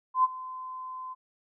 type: tone with ADSR envelope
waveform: sine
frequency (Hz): 1028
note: C6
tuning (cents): -31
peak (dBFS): -17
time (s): 0.14-1.15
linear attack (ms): 99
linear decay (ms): 29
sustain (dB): -19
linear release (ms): 28
effects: none